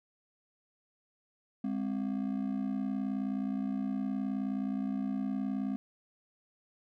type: ring-modulated tone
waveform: triangle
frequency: 233.1 Hz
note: A#3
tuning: in tune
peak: -26 dBFS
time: 1.64-5.76 s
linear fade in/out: 0 ms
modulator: 29.6 Hz
effects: none